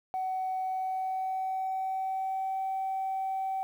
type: tone with pitch glide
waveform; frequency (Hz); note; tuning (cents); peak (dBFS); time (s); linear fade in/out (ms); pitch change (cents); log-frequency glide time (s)
sine; 752 to 767.4; F#5 to G5; +28 to -37; -28; 0.14-3.63; 0; +35; 0.58-2.63
effects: tanh soft clip ceiling -26 dBFS + 10-bit